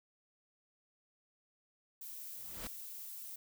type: noise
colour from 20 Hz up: violet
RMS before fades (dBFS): -47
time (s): 2.01-3.36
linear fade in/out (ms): 5
type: noise with exponential growth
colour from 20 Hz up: pink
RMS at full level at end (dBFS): -42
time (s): 2.26-2.67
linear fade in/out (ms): 1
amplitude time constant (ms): 87
effects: none